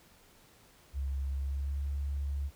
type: tone with pitch glide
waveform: sine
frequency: 68.3 to 70.38 Hz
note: C#2 to C#2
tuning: -25 to +27 cents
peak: -31 dBFS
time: 0.93-2.51 s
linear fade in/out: 50 ms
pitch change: +52 cents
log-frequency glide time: 1.33-1.84 s
effects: pink hiss -61 dBFS RMS until 2.55 s